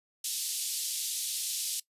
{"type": "band-pass noise", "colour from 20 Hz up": "white", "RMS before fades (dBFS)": -34, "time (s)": [0.24, 1.8], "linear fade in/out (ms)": 5, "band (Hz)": [3300, 12000], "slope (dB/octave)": 24, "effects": ["noise-tail reverb RT60 0.1 s tail -20 dB re dry", "resampled to 32000 Hz"]}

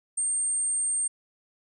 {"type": "tone", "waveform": "sine", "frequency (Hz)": 8670, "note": "C#9", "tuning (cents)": -39, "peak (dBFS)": -24, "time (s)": [0.17, 1.08], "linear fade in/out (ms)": 10, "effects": []}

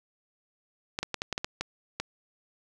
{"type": "clicks", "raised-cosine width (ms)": 0.2, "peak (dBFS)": -13, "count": 9, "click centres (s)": [0.989, 1.03, 1.143, 1.219, 1.327, 1.379, 1.445, 1.61, 2], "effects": []}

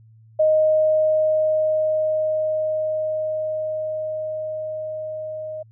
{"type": "tone with level ramp", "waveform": "sine", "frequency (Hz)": 622, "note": "D#5", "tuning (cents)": -1, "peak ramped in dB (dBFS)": [-13, -28], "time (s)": [0.39, 5.63], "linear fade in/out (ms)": 10, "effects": ["added 111 Hz sine -47 dBFS peak until 5.71 s"]}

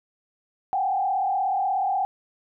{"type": "tone with frequency modulation", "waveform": "sine", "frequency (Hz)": 773, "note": "G5", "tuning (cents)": -24, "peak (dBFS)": -21, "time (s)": [0.73, 2.05], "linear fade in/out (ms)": 0, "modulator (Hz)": 36.6, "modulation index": 1.2, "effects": []}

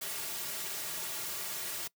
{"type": "noise with comb filter", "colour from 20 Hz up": "white", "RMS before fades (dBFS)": -38, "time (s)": [0.01, 1.88], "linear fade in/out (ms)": 10, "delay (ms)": 3.9, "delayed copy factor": -0.95, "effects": ["noise-tail reverb RT60 0.1 s tail -22 dB re dry", "high-pass 150 Hz 12 dB/octave"]}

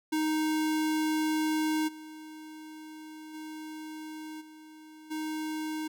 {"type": "tone with level steps", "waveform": "square", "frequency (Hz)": 311.2, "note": "D#4", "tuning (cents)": 0, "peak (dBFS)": [-27, -44, -40, -49, -33], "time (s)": [0.12, 5.88], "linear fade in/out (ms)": 10, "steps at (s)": [1.87, 3.33, 4.4, 5.1], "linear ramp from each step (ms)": 20, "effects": []}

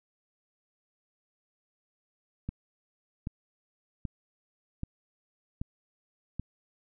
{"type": "click train", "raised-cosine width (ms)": 5, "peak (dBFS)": -21, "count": 6, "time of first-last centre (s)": [2.49, 6.396], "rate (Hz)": 1.28, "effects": []}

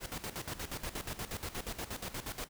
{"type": "noise with tremolo", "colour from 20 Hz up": "pink", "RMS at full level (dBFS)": -39, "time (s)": [0, 2.49], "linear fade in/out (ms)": 50, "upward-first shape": "square", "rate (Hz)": 8.4, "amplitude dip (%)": 75, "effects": []}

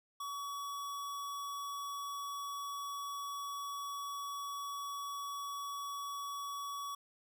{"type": "tone", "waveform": "square", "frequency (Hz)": 1131, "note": "C#6", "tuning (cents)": 34, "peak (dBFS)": -40, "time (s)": [0.2, 6.95], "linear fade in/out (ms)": 5, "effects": []}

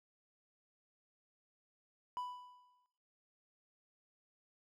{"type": "tone with exponential decay", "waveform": "triangle", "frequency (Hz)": 991, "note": "B5", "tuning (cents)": 6, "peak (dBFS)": -35, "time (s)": [2.17, 2.86], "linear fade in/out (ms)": 0, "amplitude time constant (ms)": 150, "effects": ["noise-tail reverb RT60 0.8 s tail -17 dB re dry"]}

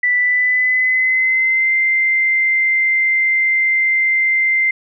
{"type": "tone with pitch glide", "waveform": "sine", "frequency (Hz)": [1975.5, 2085], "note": ["B6", "C7"], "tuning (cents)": [0, -7], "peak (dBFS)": -12, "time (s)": [0.03, 4.71], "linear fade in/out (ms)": 5, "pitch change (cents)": 93, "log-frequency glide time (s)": [0.16, 1.75], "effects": []}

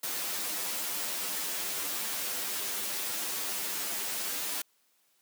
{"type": "noise with comb filter", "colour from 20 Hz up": "white", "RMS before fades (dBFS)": -34, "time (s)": [0.03, 4.62], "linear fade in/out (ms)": 5, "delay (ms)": 10, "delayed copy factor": 0.65, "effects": ["white hiss -70 dBFS RMS until 5.21 s", "high-pass 200 Hz 12 dB/octave"]}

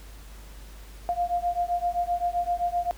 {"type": "beating tone pair", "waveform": "sine", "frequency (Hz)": [698, 705.7], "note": ["F5", "F5"], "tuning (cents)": [-1, 18], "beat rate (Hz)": 7.7, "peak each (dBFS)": [-27, -27], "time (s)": [1.09, 2.91], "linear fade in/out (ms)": 0, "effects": ["added 50 Hz sine -42 dBFS peak until 2.97 s", "pink hiss -51 dBFS RMS until 2.97 s"]}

